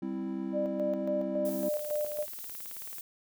triangle chord, C major, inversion second, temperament equal, 196 / 261.6 / 329.6 Hz, G3 / C4 / E4, 0 / 0 / 0 cents, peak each -35 dBFS, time 0.02-1.69 s, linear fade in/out 5 ms
sine tone with tremolo, 597 Hz, D5, 28 cents sharp, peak -28 dBFS, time 0.52-2.26 s, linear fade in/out 50 ms, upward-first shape square, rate 3.6 Hz, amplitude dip 55%
violet noise, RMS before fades -42 dBFS, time 1.45-3.01 s, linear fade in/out 2 ms
click train, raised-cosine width 0.3 ms, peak -33 dBFS, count 24, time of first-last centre 1.74-2.983 s, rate 18.5 Hz
effects none

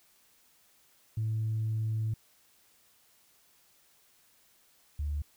sine tone pair in turn, 110 / 73.42 Hz, A2 / D2, 0 / 0 cents, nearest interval perfect fifth, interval 700 cents, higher first, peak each -27 / -29 dBFS, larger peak first, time 1.17-2.14 / 4.99-5.22 s, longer first, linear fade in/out 5 ms, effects tanh soft clip ceiling -25 dBFS + white hiss -65 dBFS RMS until 5.36 s

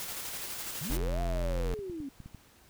white noise with tremolo, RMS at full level -38 dBFS, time 0-0.97 s, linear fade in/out 0 ms, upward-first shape square, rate 12 Hz, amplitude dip 25%
sine linear two-way sweep, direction up then down, 123.47 to 705 to 261.6 Hz, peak -36 dBFS, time 0.81-2.09 s, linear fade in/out 5 ms, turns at 1.21 s
square tone, 43.56 Hz, F1, 4 cents flat, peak -30 dBFS, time 0.9-1.74 s, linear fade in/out 0 ms
clicks, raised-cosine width 5 ms, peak -33 dBFS, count 6, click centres 1.791 / 1.898 / 2.003 / 2.203 / 2.26 / 2.347 s
effects pink hiss -60 dBFS RMS until 2.69 s

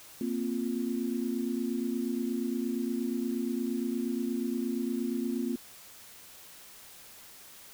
sine chord, Bb suspended second, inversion none, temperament equal, 233.1 / 261.6 / 349.2 Hz, Bb3 / C4 / F4, 0 / 0 / 0 cents, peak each -32 / -33 / -36 dBFS, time 0.21-5.56 s, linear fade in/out 2 ms, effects white hiss -51 dBFS RMS until 7.73 s

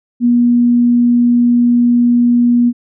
sine tone, 240.6 Hz, B3, 45 cents flat, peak -7 dBFS, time 0.2-2.73 s, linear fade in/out 50 ms, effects none

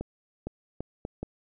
accelerating click train, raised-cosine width 2 ms, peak -20 dBFS, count 5, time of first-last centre 0.01-1.23 s, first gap 460 ms, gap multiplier 0.73, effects none

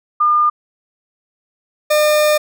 sine / 40% pulse tone pair in turn, 1208 / 604 Hz, D6 / D5, +48 / +48 cents, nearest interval octave, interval 1200 cents, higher first, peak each -10 dBFS, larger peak neither, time 0.2-0.5 / 1.9-2.38 s, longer second, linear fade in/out 10 ms, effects none

